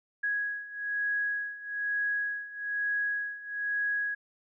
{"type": "beating tone pair", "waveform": "sine", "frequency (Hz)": [1661.2, 1662.3], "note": ["G#6", "G#6"], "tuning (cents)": [0, 1], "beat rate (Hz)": 1.1, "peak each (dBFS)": [-34, -31], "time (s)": [0.23, 4.15], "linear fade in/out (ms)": 10, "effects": []}